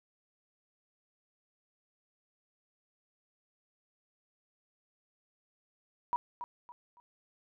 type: tone with echo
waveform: sine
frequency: 966 Hz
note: B5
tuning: 39 cents flat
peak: -27 dBFS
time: 6.13-6.16 s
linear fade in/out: 0 ms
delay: 280 ms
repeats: 3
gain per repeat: -10 dB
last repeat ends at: 7 s
effects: none